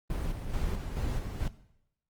brown noise with tremolo, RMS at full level -31 dBFS, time 0.1-1.48 s, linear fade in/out 2 ms, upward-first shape square, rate 2.3 Hz, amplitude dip 45%, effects noise-tail reverb RT60 0.8 s tail -17 dB re dry + Opus 24 kbps

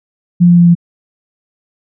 sine tone with pitch steps, 175.1 / 173.99 / 172.89 / 171.79 Hz, F3 / F3 / F3 / F3, +5 / -6 / -17 / -28 cents, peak -3 dBFS, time 0.4-0.752 s, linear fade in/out 20 ms, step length 88 ms, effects none

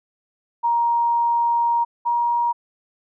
sine tone pair in turn, 940 / 948.2 Hz, A#5 / A#5, +14 / +29 cents, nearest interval unison, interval 15 cents, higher second, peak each -16 / -17 dBFS, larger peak first, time 0.63-1.85 / 2.05-2.53 s, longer first, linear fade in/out 20 ms, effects none

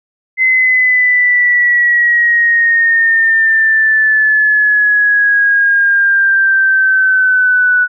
sine exponential sweep, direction down, 2056 to 1476 Hz, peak -7 dBFS, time 0.37-7.88 s, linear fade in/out 50 ms, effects none

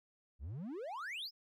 triangle exponential sweep, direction up, 58.7 to 5450 Hz, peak -39 dBFS, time 0.39-1.31 s, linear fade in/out 50 ms, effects none

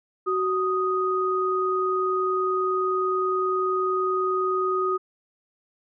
sine tone pair together, 374.4 / 1245 Hz, F#4 / D#6, +20 / +1 cents, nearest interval octave + major sixth, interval 2081 cents, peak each -24 dBFS, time 0.26-4.98 s, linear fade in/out 20 ms, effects none

